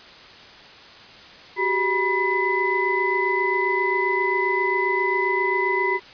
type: tone cluster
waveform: sine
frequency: 374 / 401.5 / 974 / 2014 Hz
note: F#4 / G4 / B5 / B6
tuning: +19 / +41 / -24 / +33 cents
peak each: -25 / -28 / -24 / -23 dBFS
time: 1.56-6 s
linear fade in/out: 50 ms
effects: white hiss -44 dBFS RMS until 6.13 s + resampled to 11025 Hz